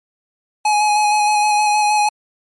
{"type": "tone with vibrato", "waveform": "square", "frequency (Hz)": 840, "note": "G#5", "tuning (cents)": 19, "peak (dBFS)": -13, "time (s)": [0.65, 2.09], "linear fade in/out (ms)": 5, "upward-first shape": "square", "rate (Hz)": 6.4, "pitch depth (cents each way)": 15, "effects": ["MP3 48 kbps"]}